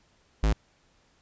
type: tone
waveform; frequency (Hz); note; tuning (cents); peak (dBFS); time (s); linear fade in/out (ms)
square; 53.6; A1; -45; -21; 0.43-0.53; 5
effects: pink hiss -65 dBFS RMS until 1.21 s + resampled to 16000 Hz